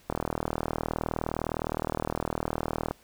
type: click train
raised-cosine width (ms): 1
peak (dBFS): -14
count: 112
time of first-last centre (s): 0.1-2.91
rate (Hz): 39.5
effects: pink hiss -59 dBFS RMS until 3.03 s